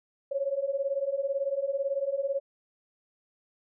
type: beating tone pair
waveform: sine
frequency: 541 / 559 Hz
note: C#5 / C#5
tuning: -42 / +14 cents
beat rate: 18 Hz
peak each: -31 / -29 dBFS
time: 0.31-2.4 s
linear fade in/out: 10 ms
effects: none